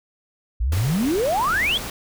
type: exponential sweep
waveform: sine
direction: up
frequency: 51.8 to 3508 Hz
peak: -18 dBFS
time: 0.6-1.78 s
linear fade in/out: 10 ms
type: noise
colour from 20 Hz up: pink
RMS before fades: -31 dBFS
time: 0.72-1.9 s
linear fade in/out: 2 ms
effects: none